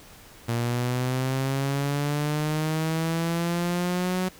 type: linear sweep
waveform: sawtooth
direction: up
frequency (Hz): 116.54 to 185.6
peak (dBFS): -20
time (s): 0.48-4.29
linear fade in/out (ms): 10
effects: pink hiss -49 dBFS RMS until 4.39 s